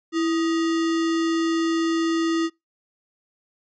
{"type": "tone with sample-and-hold", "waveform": "sine", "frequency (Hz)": 329.6, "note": "E4", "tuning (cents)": 0, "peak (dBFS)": -19, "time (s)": [0.12, 2.5], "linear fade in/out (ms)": 50, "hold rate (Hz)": 1575, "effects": ["noise-tail reverb RT60 0.2 s tail -25 dB re dry", "resampled to 16000 Hz"]}